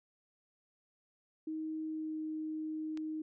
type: tone with pitch glide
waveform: sine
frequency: 314.6 to 312.1 Hz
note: D#4 to D#4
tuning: +19 to +5 cents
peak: -36 dBFS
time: 1.47-3.22 s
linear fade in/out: 5 ms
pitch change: -14 cents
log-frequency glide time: 1.84-2.19 s
type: click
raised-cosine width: 0.2 ms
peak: -32 dBFS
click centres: 2.974 s
effects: none